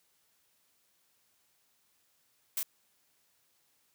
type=noise with echo; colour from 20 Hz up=blue; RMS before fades=-32 dBFS; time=2.57-2.6 s; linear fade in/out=2 ms; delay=30 ms; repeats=1; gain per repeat=-2 dB; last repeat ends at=2.63 s; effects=white hiss -72 dBFS RMS until 3.94 s + high-pass 60 Hz 12 dB/octave